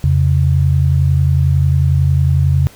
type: tone pair together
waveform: sine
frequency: 85.4 / 136.47 Hz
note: F2 / C#3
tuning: -38 / -27 cents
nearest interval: minor sixth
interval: 811 cents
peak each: -12 dBFS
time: 0.04-2.67 s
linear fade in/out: 0 ms
effects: pink hiss -42 dBFS RMS until 2.75 s